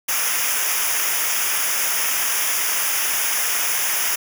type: noise with comb filter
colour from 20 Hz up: white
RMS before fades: -21 dBFS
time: 0.08-4.16 s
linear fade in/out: 10 ms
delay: 0.24 ms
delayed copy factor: -0.9
effects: none